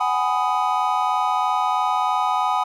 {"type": "chord", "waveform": "triangle", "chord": "G# minor seventh", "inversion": "third", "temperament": "just", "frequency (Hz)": [747.5, 830.6, 996.7, 1245.9], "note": ["F#5", "G#5", "B5", "D#6"], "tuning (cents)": [17, 0, 16, 2], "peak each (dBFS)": -22, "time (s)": [0, 2.64], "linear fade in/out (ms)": 10, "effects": []}